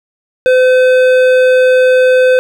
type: tone with hard clipping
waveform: sine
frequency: 510 Hz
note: C5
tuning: 44 cents flat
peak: -7 dBFS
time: 0.46-2.39 s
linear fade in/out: 0 ms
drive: 11 dB
effects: none